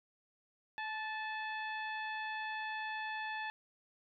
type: harmonic tone with a mistuned harmonic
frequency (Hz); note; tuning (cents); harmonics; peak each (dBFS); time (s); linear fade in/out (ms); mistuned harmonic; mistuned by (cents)
865; A5; -30; 1 / 2 / 3 / 4 / 5; -41 / -41 / -47 / -52 / -59; 0.78-3.5; 0; 2; +24
effects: none